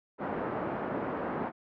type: band-pass noise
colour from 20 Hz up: pink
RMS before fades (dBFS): -34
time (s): 0.18-1.52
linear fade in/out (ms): 50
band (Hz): 220 to 1200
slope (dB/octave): 12
effects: low-pass 2000 Hz 12 dB/octave